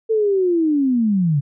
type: linear sweep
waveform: sine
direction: down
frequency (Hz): 451.1 to 134.7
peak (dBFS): -14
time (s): 0.09-1.41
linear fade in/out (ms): 20
effects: none